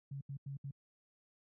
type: tone bursts at uneven times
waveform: sine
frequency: 138.59 Hz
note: C#3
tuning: in tune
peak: -40 dBFS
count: 4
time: 0.11-0.21 / 0.29-0.37 / 0.46-0.57 / 0.64-0.71 s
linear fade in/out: 5 ms
effects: high-pass 80 Hz 12 dB/octave